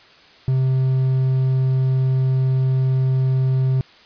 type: tone with quantisation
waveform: triangle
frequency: 131.1 Hz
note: C3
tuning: 4 cents sharp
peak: -13 dBFS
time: 0.48-3.81 s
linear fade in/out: 0 ms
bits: 7
effects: white hiss -48 dBFS RMS until 4.05 s + resampled to 11025 Hz